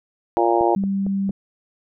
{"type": "harmonic tone", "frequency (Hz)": 116.54, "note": "A#2", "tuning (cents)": 0, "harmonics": [3, 4, 5, 6, 7, 8], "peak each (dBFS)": [-19, -25, -24, -22, -21, -25], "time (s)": [0.37, 0.75], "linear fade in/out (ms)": 0}
{"type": "click train", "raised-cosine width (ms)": 2, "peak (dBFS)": -19, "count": 4, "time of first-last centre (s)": [0.61, 1.293], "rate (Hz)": 4.39}
{"type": "tone", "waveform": "sine", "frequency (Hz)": 196, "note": "G3", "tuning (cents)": 0, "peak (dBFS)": -19, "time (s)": [0.76, 1.31], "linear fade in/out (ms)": 5}
{"effects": []}